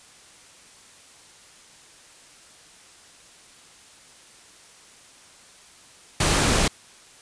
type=noise; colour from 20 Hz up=pink; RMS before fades=-20 dBFS; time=6.2-6.68 s; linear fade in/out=5 ms; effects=white hiss -50 dBFS RMS until 7.21 s + resampled to 22050 Hz